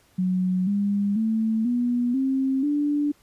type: tone with pitch steps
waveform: sine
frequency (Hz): 184.1 / 201.9 / 221.5 / 242.9 / 266.4 / 292.2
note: F#3 / G#3 / A3 / B3 / C4 / D4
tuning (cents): -8 / -49 / +12 / -29 / +31 / -9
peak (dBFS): -20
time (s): 0.18-3.12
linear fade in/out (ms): 10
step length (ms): 490
effects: pink hiss -60 dBFS RMS until 3.22 s + resampled to 32000 Hz